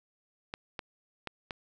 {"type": "clicks", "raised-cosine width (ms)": 0.3, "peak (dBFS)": -20, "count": 4, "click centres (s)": [0.539, 0.792, 1.273, 1.508], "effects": []}